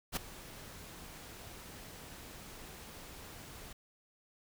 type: noise with ADSR envelope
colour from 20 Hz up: pink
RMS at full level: -33 dBFS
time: 0.12-3.73 s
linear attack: 48 ms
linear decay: 5 ms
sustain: -17 dB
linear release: 5 ms
effects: none